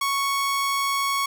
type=tone; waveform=sawtooth; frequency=1108.7 Hz; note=C#6; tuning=in tune; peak=-18 dBFS; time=0.01-1.26 s; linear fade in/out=5 ms; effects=none

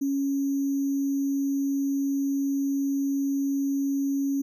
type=tone with sample-and-hold; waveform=sine; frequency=277.2 Hz; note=C#4; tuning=in tune; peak=-23 dBFS; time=0.01-4.42 s; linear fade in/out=10 ms; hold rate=6300 Hz; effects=none

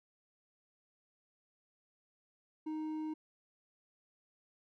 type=tone with hard clipping; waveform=sine; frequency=311.1 Hz; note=D#4; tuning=in tune; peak=-38 dBFS; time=2.66-3.14 s; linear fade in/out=10 ms; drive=5 dB; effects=none

